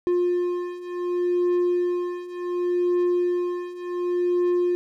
triangle beating tone pair, 353.8 / 354.48 Hz, F4 / F4, +23 / +26 cents, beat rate 0.68 Hz, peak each -24 / -21 dBFS, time 0.07-4.75 s, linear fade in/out 0 ms, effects none

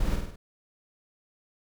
brown noise with echo, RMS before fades -27 dBFS, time 0-0.16 s, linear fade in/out 5 ms, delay 50 ms, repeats 4, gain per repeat -4 dB, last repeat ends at 0.36 s, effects none

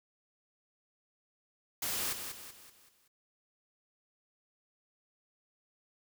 white noise with echo, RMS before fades -35 dBFS, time 1.82-2.13 s, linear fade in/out 5 ms, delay 190 ms, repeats 5, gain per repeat -7 dB, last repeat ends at 3.08 s, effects none

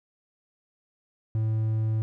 triangle tone, 110 Hz, A2, in tune, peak -21 dBFS, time 1.35-2.02 s, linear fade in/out 0 ms, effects none

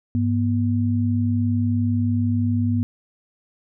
sine tone pair together, 101.3 / 241.7 Hz, G#2 / B3, -43 / -37 cents, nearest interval octave + minor third, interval 1506 cents, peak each -20 / -21 dBFS, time 0.15-2.83 s, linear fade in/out 0 ms, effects none

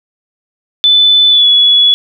sine tone with pitch glide, 3503 to 3395 Hz, A7 to G#7, -8 to +37 cents, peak -4 dBFS, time 0.84-1.94 s, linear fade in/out 0 ms, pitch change -55 cents, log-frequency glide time 1.29-1.47 s, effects none

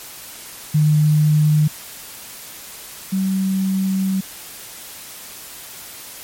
sine tone pair in turn, 151.7 / 191.13 Hz, D#3 / G3, -44 / -44 cents, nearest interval major third, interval 400 cents, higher second, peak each -11 / -16 dBFS, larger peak first, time 0.74-1.68 / 3.12-4.21 s, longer second, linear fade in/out 10 ms, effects white hiss -36 dBFS RMS until 6.23 s + MP3 64 kbps

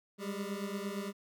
25% pulse beating tone pair, 196.4 / 205.1 Hz, G3 / G#3, +4 / -21 cents, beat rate 8.7 Hz, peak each -35 / -36 dBFS, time 0.18-1.13 s, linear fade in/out 50 ms, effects none

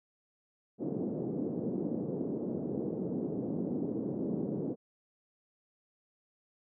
pink band-pass noise, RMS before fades -35 dBFS, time 0.78-4.76 s, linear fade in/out 50 ms, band 170 to 450 Hz, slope 24 dB/octave, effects none

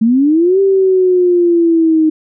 sine linear two-way sweep, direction up then down, 215.4 to 393.2 to 310.8 Hz, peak -7 dBFS, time 0.01-2.1 s, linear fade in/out 10 ms, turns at 0.6 s, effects none

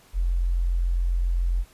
sine tone, 43.65 Hz, F1, in tune, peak -20 dBFS, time 0.13-1.65 s, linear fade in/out 50 ms, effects pink hiss -55 dBFS RMS until 1.73 s + resampled to 32000 Hz

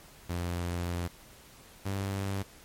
sawtooth tone pair in turn, 87.31 / 98 Hz, F2 / G2, 0 / 0 cents, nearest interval major second, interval 200 cents, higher second, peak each -27 dBFS, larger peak neither, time 0.29-1.08 / 1.85-2.43 s, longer first, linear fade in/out 10 ms, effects pink hiss -54 dBFS RMS until 2.64 s + MP3 64 kbps

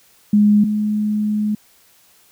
sine tone pair in turn, 208.1 / 211.1 Hz, G#3 / G#3, +4 / +29 cents, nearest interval unison, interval 25 cents, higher second, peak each -9 / -16 dBFS, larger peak first, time 0.33-0.64 / 0.64-1.55 s, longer second, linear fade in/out 5 ms, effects white hiss -53 dBFS RMS until 2.31 s

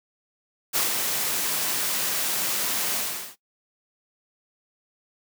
white noise with ADSR envelope, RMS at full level -22 dBFS, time 0.73-3.36 s, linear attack 30 ms, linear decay 140 ms, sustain -4 dB, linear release 410 ms, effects noise-tail reverb RT60 0.1 s tail -17 dB re dry + high-pass 150 Hz 12 dB/octave

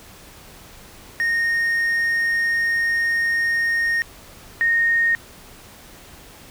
triangle / sine tone pair in turn, 1851 / 1851 Hz, A#6 / A#6, -13 / -13 cents, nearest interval unison, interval 0 cents, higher neither, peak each -16 / -15 dBFS, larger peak second, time 1.2-4.02 / 4.61-5.15 s, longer first, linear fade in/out 0 ms, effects pink hiss -44 dBFS RMS until 6.5 s

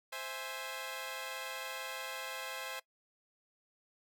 10% pulse chord, C augmented, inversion none, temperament equal, 523.3 / 659.3 / 830.6 Hz, C5 / E5 / G#5, 0 / 0 / 0 cents, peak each -35 / -37 / -37 dBFS, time 0.12-2.8 s, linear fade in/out 10 ms, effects noise-tail reverb RT60 0.1 s tail -20 dB re dry

